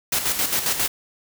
white noise with tremolo, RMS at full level -21 dBFS, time 0.12-0.88 s, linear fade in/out 5 ms, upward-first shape square, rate 7.4 Hz, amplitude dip 55%, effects none

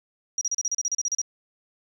triangle tone bursts, 5740 Hz, F8, 47 cents sharp, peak -19 dBFS, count 13, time 0.38-1.216 s, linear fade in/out 2 ms, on 32 ms, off 35 ms, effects tanh soft clip ceiling -21 dBFS + 10-bit

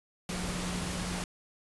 sine tone in noise, 179.5 Hz, F3, 48 cents sharp, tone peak -36 dBFS, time 0.29-1.24 s, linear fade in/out 2 ms, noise pink, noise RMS -36 dBFS, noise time 0.29-1.24 s, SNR -3 dB, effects resampled to 24000 Hz

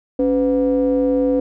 triangle ring-modulated tone, 111.9 Hz, A2, 30 cents sharp, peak -9 dBFS, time 0.19-1.4 s, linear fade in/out 5 ms, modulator 390 Hz, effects none

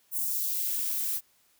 violet noise with high-pass filter sweep, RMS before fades -30 dBFS, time 0.11-1.21 s, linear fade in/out 50 ms, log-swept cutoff 9900 to 390 Hz, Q 1, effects white hiss -66 dBFS RMS until 1.59 s

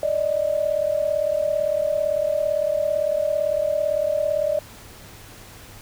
sine tone pair together, 584.5 / 622.3 Hz, D5 / D#5, -8 / 0 cents, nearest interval minor second, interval 108 cents, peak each -22 dBFS, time 0.03-4.59 s, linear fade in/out 2 ms, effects added 101 Hz sine -49 dBFS peak until 5.81 s + pink hiss -44 dBFS RMS until 5.81 s

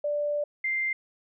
sine tone pair in turn, 587.3 / 2093 Hz, D5 / C7, 0 / 0 cents, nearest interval octave + minor seventh, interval 2200 cents, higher second, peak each -25 dBFS, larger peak neither, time 0.04-0.44 / 0.64-0.93 s, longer first, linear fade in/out 5 ms, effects none

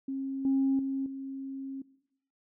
sine tone with level steps, 270 Hz, C#4, 45 cents flat, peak -31 / -22 / -28 / -35 dBFS, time 0.08-1.82 s, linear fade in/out 5 ms, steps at 0.45 / 0.79 / 1.06 s, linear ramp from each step 2 ms, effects noise-tail reverb RT60 0.8 s tail -20 dB re dry + tanh soft clip ceiling -19 dBFS

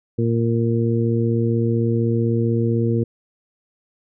harmonic tone, 115.8 Hz, A#2, 11 cents flat, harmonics 1 / 2 / 3 / 4, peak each -19 / -22 / -24 / -25 dBFS, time 0.18-3.04 s, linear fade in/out 10 ms, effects none

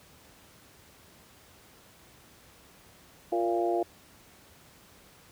harmonic tone with a mistuned harmonic, 116.54 Hz, A#2, in tune, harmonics 3 / 4 / 5 / 6 / 7, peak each -28 / -34 / -37 / -29 / -39 dBFS, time 3.32-3.83 s, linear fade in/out 5 ms, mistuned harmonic 6, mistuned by -24 cents, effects pink hiss -56 dBFS RMS until 5.31 s + high-pass 60 Hz 12 dB/octave

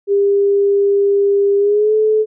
sine tone with pitch glide, 400.8 to 432.1 Hz, G4 to A4, +38 to -31 cents, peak -10 dBFS, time 0.07-2.26 s, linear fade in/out 50 ms, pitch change +131 cents, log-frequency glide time 1.58-1.94 s, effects none

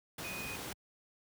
sine tone in noise, 2489 Hz, D#7, in tune, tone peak -42 dBFS, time 0.24-0.56 s, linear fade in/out 5 ms, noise pink, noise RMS -42 dBFS, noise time 0.18-0.73 s, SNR -3 dB, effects high-pass 80 Hz 12 dB/octave

